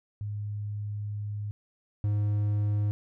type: tone pair in turn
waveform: sine / triangle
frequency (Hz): 103.83 / 103.83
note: G#2 / G#2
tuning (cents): 0 / 0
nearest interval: unison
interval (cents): 0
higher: neither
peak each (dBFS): -31 / -22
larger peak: second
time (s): 0.21-1.51 / 2.04-2.91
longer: first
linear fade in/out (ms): 0
effects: none